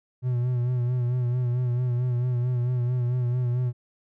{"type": "tone with vibrato", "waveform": "triangle", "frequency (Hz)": 123.47, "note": "B2", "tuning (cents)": 0, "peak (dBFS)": -20, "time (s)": [0.22, 3.73], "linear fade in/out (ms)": 50, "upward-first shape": "sine", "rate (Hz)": 4.5, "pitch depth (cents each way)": 44, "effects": []}